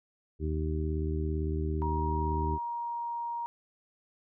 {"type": "harmonic tone", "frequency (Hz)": 77.78, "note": "D#2", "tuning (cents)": 0, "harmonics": [1, 2, 3, 4, 5], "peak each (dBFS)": [-30, -37, -42, -38, -37], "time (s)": [0.39, 2.59], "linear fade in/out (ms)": 50}
{"type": "tone with pitch glide", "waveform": "sine", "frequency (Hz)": [947, 941], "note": ["A#5", "A#5"], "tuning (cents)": [27, 16], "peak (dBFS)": -32, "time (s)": [1.82, 3.46], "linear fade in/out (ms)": 0, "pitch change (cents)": -11, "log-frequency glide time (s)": [2.28, 3.17]}
{"effects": []}